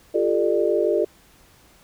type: tone cluster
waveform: sine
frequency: 348.9 / 401.1 / 447.6 / 598 Hz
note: F4 / G4 / A4 / D5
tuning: -2 / +40 / +30 / +31 cents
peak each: -23 dBFS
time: 0.14-1.05 s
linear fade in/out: 10 ms
effects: pink hiss -54 dBFS RMS until 1.83 s